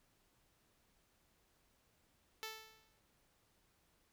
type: tone with exponential decay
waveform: 5% pulse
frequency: 440 Hz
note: A4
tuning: in tune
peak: -30 dBFS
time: 2.43-2.99 s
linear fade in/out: 0 ms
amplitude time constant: 120 ms
effects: pink hiss -75 dBFS RMS until 4.12 s